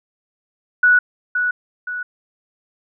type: tone with echo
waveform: sine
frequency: 1472 Hz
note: F#6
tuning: 9 cents flat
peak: -9 dBFS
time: 0.83-0.99 s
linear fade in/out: 5 ms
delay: 520 ms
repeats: 2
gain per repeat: -7 dB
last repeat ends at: 2.03 s
effects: none